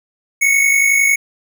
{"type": "tone pair together", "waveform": "square", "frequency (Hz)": [2166, 2217], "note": ["C#7", "C#7"], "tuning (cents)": [-41, 0], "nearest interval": "unison", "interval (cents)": 41, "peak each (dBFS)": [-19, -12], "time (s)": [0.41, 1.16], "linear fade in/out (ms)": 10, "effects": []}